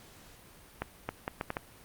accelerating click train, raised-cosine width 0.5 ms, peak -17 dBFS, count 6, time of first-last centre 0.82-1.569 s, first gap 270 ms, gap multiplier 0.7, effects pink hiss -55 dBFS RMS until 1.84 s + Opus 48 kbps

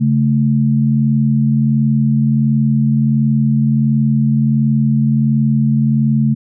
sine tone pair together, 138.59 / 220 Hz, C#3 / A3, 0 / 0 cents, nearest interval minor sixth, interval 800 cents, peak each -13 dBFS, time 0-6.35 s, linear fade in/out 20 ms, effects none

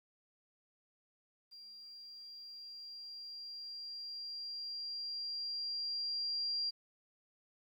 sine tone with level ramp, 4762 Hz, D8, 23 cents sharp, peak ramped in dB -51 to -33 dBFS, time 1.51-6.71 s, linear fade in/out 20 ms, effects 12-bit

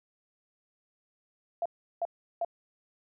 sine tone bursts, 681 Hz, F5, 44 cents flat, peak -27 dBFS, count 3, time 1.62-2.448 s, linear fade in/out 2 ms, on 36 ms, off 360 ms, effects none

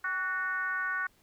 sine tone with frequency modulation, 1481 Hz, F#6, 1 cent sharp, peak -29 dBFS, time 0.04-1.07 s, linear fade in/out 5 ms, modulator 352 Hz, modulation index 0.93, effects pink hiss -66 dBFS RMS until 1.22 s

